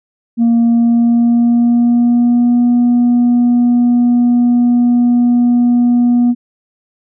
sine tone with pitch glide, 233.1 to 241.9 Hz, A#3 to B3, 0 to -36 cents, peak -5 dBFS, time 0.37-6.35 s, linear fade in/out 50 ms, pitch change +64 cents, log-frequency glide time 0.59-2.63 s, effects tanh soft clip ceiling -6 dBFS

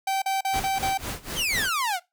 45% pulse tone bursts, 775 Hz, G5, 20 cents flat, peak -23 dBFS, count 5, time 0.07-0.976 s, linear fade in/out 5 ms, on 150 ms, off 39 ms
pink noise with tremolo, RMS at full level -31 dBFS, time 0.53-1.7 s, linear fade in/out 10 ms, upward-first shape sine, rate 4 Hz, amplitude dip 90%
sawtooth exponential sweep, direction down, 3322 to 670 Hz, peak -20 dBFS, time 1.35-2 s, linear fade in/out 50 ms
effects noise-tail reverb RT60 0.2 s tail -21 dB re dry

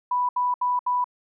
sine tone bursts, 987.8 Hz, B5, in tune, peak -20 dBFS, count 4, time 0.11-1.043 s, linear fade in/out 5 ms, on 180 ms, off 71 ms, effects none

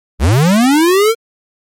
square linear sweep, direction up, 54.9 to 466.2 Hz, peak -8 dBFS, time 0.19-1.15 s, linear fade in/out 50 ms, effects MP3 64 kbps

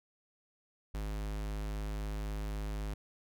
square tone, 51.91 Hz, G#1, in tune, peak -36 dBFS, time 0.94-2.94 s, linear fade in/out 5 ms, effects none

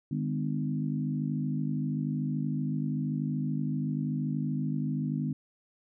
harmonic tone with a mistuned harmonic, 50.5 Hz, G#1, 48 cents flat, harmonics 3 / 4 / 5 / 6, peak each -31 / -35 / -33 / -40 dBFS, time 0.11-5.33 s, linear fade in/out 5 ms, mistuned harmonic 4, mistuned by +22 cents, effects none

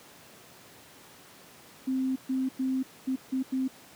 sine tone bursts at uneven times, 261.6 Hz, C4, in tune, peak -25 dBFS, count 6, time 1.87-2.16 / 2.29-2.49 / 2.59-2.83 / 3.07-3.16 / 3.32-3.43 / 3.52-3.68 s, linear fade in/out 10 ms, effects pink hiss -52 dBFS RMS until 3.95 s + high-pass 150 Hz 12 dB/octave

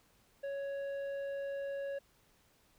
sine tone with tanh clipping, 556 Hz, C#5, 5 cents sharp, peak -38 dBFS, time 0.43-1.99 s, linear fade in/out 10 ms, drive 8 dB, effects pink hiss -69 dBFS RMS until 2.78 s

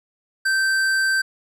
sine tone with hard clipping, 1557 Hz, G6, 12 cents flat, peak -19 dBFS, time 0.45-1.22 s, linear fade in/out 10 ms, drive 12 dB, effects none

